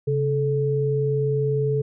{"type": "tone pair together", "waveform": "sine", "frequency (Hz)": [136.7, 434], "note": ["C#3", "A4"], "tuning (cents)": [-24, -24], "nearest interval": "octave + minor sixth", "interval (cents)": 2000, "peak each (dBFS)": -22, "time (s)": [0.07, 1.82], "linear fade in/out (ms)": 10, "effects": []}